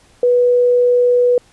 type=tone; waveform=sine; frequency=490.2 Hz; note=B4; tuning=13 cents flat; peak=-9 dBFS; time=0.23-1.38 s; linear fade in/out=2 ms; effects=pink hiss -51 dBFS RMS until 1.52 s + resampled to 24000 Hz

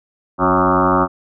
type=tone with frequency modulation; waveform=sine; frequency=735 Hz; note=F#5; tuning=12 cents flat; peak=-11 dBFS; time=0.38-1.08 s; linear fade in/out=50 ms; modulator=92.6 Hz; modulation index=6.3; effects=none

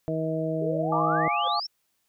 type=harmonic tone; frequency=159.5 Hz; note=D#3; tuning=43 cents sharp; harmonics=1 / 2 / 3 / 4; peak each=-30 / -31 / -32 / -30 dBFS; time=0.08-1.28 s; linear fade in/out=0 ms
type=exponential sweep; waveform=sine; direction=up; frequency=392 to 5588 Hz; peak=-30 dBFS; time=0.61-1.67 s; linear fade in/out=10 ms
type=chord; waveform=sine; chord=D diminished; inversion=first; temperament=equal; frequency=698.5 / 830.6 / 1174.7 Hz; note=F5 / Ab5 / D6; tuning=0 / 0 / 0 cents; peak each=-30 / -28 / -26 dBFS; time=0.92-1.6 s; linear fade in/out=5 ms
type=tone with exponential growth; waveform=triangle; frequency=523 Hz; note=C5; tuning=1 cent flat; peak=-28 dBFS; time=1.38-1.48 s; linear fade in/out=5 ms; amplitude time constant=21 ms
effects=white hiss -73 dBFS RMS until 2.08 s

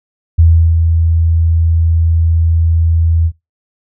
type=tone with ADSR envelope; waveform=sine; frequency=82.41 Hz; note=E2; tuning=in tune; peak=-3 dBFS; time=0.38-3.32 s; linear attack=13 ms; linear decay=350 ms; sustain=-5 dB; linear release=62 ms; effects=noise-tail reverb RT60 0.2 s tail -20 dB re dry

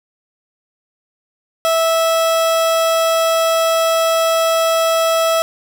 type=tone; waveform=30% pulse; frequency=655 Hz; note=E5; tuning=11 cents flat; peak=-10 dBFS; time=1.65-5.42 s; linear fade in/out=0 ms; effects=none

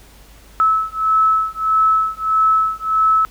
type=beating tone pair; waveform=sine; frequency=1300 / 1301.6 Hz; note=E6 / E6; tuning=-24 / -22 cents; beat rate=1.6 Hz; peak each=-16 dBFS; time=0.6-3.25 s; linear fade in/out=0 ms; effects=added 50 Hz sine -44 dBFS peak until 3.3 s + pink hiss -47 dBFS RMS until 3.3 s

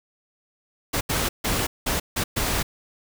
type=noise bursts at uneven times; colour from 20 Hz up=pink; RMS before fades=-24 dBFS; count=6; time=0.93-1.01 / 1.09-1.29 / 1.44-1.67 / 1.86-2 / 2.16-2.24 / 2.36-2.63 s; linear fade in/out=10 ms; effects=none

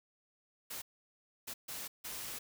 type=noise bursts at uneven times; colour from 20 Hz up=white; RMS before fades=-43 dBFS; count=4; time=0.7-0.82 / 1.47-1.54 / 1.68-1.88 / 2.04-2.39 s; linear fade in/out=10 ms; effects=none

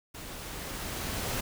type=noise with level ramp; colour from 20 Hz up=pink; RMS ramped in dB=-43 to -32 dBFS; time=0.14-1.41 s; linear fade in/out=10 ms; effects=none

